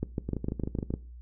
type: two click trains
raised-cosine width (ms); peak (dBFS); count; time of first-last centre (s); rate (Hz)
3; -19 / -16; 9 / 7; 0.29-0.905 / 0.03-0.939; 13 / 6.6
effects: noise-tail reverb RT60 0.4 s tail -20 dB re dry + added 60 Hz sine -43 dBFS peak until 1.21 s